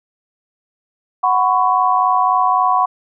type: chord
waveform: sine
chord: F# suspended fourth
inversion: none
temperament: equal with one note detuned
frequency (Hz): 740 / 1005 / 1108.7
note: F#5 / B5 / C#6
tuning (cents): 0 / +30 / 0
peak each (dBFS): -16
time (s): 1.23-2.86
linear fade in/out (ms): 10
effects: none